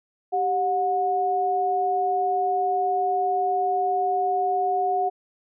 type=tone pair together; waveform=sine; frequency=390.6 / 727.6 Hz; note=G4 / F#5; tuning=-6 / -29 cents; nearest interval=major seventh; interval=1077 cents; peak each=-27 / -21 dBFS; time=0.32-5.1 s; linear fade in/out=20 ms; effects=none